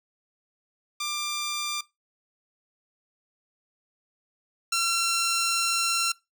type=tone pair in turn; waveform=10% pulse; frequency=1189 / 1359.3 Hz; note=D6 / F6; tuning=+21 / -47 cents; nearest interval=major second; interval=232 cents; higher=second; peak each=-20 / -15 dBFS; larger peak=second; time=1-1.81 / 4.72-6.12 s; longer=second; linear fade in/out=5 ms; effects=noise-tail reverb RT60 0.2 s tail -20 dB re dry